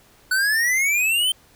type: exponential sweep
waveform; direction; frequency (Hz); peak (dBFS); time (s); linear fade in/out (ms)
square; up; 1480 to 3136; -18; 0.31-1.32; 5
effects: pink hiss -54 dBFS RMS until 1.55 s